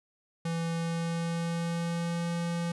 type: tone with pitch glide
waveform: square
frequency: 166.5 to 170.39 Hz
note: E3 to F3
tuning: +18 to -42 cents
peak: -30 dBFS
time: 0.45-2.72 s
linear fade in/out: 5 ms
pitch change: +40 cents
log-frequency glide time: 0.72-2.31 s
effects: resampled to 24000 Hz